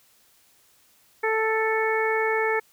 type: harmonic tone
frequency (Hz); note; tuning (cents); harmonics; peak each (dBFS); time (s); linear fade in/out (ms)
440.9; A4; +4; 1 / 2 / 3 / 4 / 5; -24 / -28 / -32 / -28 / -29; 1.23-2.6; 10
effects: white hiss -60 dBFS RMS until 2.72 s